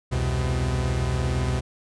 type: tone cluster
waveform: 45% pulse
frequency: 66.9 / 84.3 / 125.8 Hz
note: C2 / E2 / B2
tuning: +39 / +39 / +32 cents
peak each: -26 / -31 / -25 dBFS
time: 0.11-1.61 s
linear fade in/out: 20 ms
effects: resampled to 22050 Hz